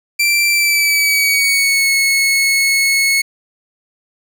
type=tone with pitch glide; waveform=sawtooth; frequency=2349 to 2192 Hz; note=D7 to C#7; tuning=0 to -20 cents; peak=-8 dBFS; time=0.19-3.22 s; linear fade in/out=10 ms; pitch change=-120 cents; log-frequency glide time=0.49-1.91 s; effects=none